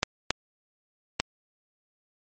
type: clicks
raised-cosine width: 0.2 ms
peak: -4 dBFS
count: 3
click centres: 0.031 / 0.306 / 1.2 s
effects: MP3 32 kbps